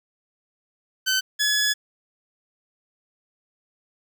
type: tone pair in turn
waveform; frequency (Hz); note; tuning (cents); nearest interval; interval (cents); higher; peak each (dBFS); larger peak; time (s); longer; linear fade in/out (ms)
15% pulse; 1527 / 1698.1; G6 / G#6; -46 / +38; major second; 184; second; -13; neither; 1.06-1.21 / 1.39-1.74; second; 20
effects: none